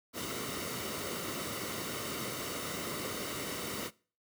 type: noise with comb filter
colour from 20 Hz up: pink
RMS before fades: -38 dBFS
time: 0.13-3.91 s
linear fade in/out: 50 ms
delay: 1.2 ms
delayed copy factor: -0.55
effects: noise-tail reverb RT60 0.4 s tail -22 dB re dry + high-pass 100 Hz 12 dB/octave